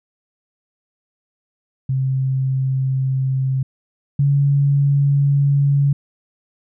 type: tone pair in turn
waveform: sine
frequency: 132.5 / 140.99 Hz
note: C3 / C#3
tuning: +22 / +30 cents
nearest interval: minor second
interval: 108 cents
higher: second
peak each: -16 / -12 dBFS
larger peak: second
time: 1.89-3.63 / 4.19-5.93 s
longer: neither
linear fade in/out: 5 ms
effects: none